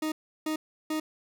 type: tone bursts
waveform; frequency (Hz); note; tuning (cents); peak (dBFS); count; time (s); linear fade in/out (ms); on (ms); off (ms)
40% pulse; 311.1; D#4; 0; -27; 3; 0.02-1; 5; 100; 340
effects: none